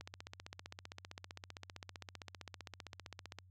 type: click train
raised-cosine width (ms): 0.2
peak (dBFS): -29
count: 53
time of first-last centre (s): 0.01-3.387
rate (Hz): 15.4
effects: added 92 Hz sine -60 dBFS peak until 3.5 s